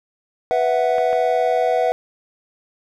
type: chord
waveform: triangle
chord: B suspended fourth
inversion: none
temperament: equal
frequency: 493.9 / 659.3 / 740 Hz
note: B4 / E5 / F#5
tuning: 0 / 0 / 0 cents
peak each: -18 dBFS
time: 0.51-1.92 s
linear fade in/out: 0 ms
type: clicks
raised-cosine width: 0.5 ms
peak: -18 dBFS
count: 2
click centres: 0.983 / 1.13 s
effects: none